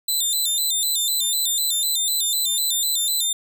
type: tone with vibrato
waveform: 15% pulse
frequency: 3800 Hz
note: A#7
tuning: 33 cents sharp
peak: -13 dBFS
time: 0.08-3.33 s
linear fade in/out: 5 ms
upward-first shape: square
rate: 4 Hz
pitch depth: 94 cents each way
effects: none